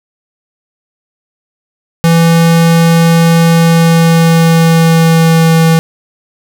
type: tone with pitch glide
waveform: square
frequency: 166.4 to 163.26 Hz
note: E3 to E3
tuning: +17 to -16 cents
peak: -5 dBFS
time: 2.04-5.79 s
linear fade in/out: 0 ms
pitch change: -33 cents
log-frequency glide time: 3.52-5.61 s
effects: 7-bit